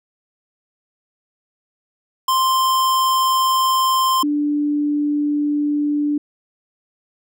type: tone pair in turn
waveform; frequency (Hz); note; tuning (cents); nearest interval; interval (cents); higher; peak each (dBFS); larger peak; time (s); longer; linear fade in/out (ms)
square / sine; 1046.5 / 293.7; C6 / D4; 0 / 0; octave + minor seventh; 2200; first; -15 / -16; first; 2.28-4.23 / 4.23-6.18; neither; 5
effects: none